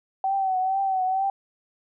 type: tone with vibrato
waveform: sine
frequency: 763 Hz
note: G5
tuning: 47 cents flat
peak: -21 dBFS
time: 0.24-1.3 s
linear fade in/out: 2 ms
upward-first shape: triangle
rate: 2.2 Hz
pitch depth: 57 cents each way
effects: none